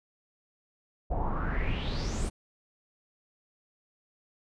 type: noise with low-pass filter sweep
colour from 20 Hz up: brown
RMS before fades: -30 dBFS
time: 1.1-2.3 s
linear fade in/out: 20 ms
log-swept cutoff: 670 to 9300 Hz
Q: 5.9
effects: none